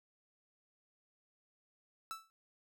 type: tone with exponential decay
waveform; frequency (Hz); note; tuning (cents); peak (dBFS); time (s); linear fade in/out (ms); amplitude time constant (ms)
45% pulse; 1318.5; E6; 0; -37; 2.11-2.3; 0; 41
effects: none